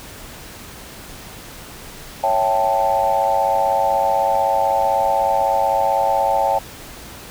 sine chord, A dominant seventh, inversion first, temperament equal, 554.4 / 659.3 / 784 / 880 Hz, C#5 / E5 / G5 / A5, 0 / 0 / 0 / 0 cents, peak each -21 / -22 / -18 / -19 dBFS, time 2.23-6.59 s, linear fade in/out 10 ms, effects tanh soft clip ceiling -5 dBFS + pink hiss -37 dBFS RMS until 7.3 s

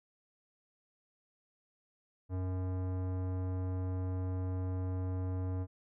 sine tone with tanh clipping, 92.5 Hz, F#2, in tune, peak -35 dBFS, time 2.29-5.67 s, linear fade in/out 50 ms, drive 18 dB, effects none

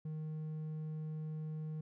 sine tone with hard clipping, 155.56 Hz, D#3, in tune, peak -40 dBFS, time 0.05-1.81 s, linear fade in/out 5 ms, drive 3 dB, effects none

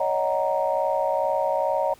sine chord, D# minor seventh, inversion third, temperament just, 560 / 622.3 / 746.7 / 933.4 Hz, C#5 / D#5 / F#5 / A#5, +18 / 0 / +16 / +2 cents, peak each -25 / -25 / -28 / -26 dBFS, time 0-1.94 s, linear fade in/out 5 ms, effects tanh soft clip ceiling -10 dBFS + pink hiss -53 dBFS RMS until 1.99 s

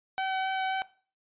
sawtooth tone with vibrato, 762 Hz, G5, 49 cents flat, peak -24 dBFS, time 0.18-0.82 s, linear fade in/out 0 ms, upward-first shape sine, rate 3.8 Hz, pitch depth 8 cents each way, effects noise-tail reverb RT60 0.4 s tail -18 dB re dry + resampled to 8000 Hz

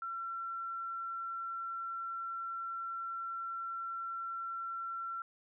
sine tone, 1355 Hz, E6, 47 cents sharp, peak -37 dBFS, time 0.02-5.22 s, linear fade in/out 2 ms, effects none

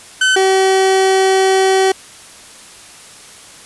30% pulse tone pair in turn, 1522 / 381.8 Hz, F#6 / G4, +48 / -46 cents, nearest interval 2 octaves, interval 2394 cents, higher first, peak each -7 dBFS, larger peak neither, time 0.21-0.36 / 0.36-1.92 s, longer second, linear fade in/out 5 ms, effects white hiss -38 dBFS RMS until 3.65 s + resampled to 24000 Hz

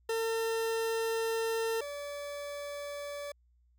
40% pulse tone pair in turn, 452.3 / 576 Hz, A4 / D5, +48 / -34 cents, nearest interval major third, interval 418 cents, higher second, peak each -29 / -37 dBFS, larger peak first, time 0.09-1.81 / 1.81-3.32 s, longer first, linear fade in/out 5 ms, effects added 60 Hz sine -64 dBFS peak until 3.78 s

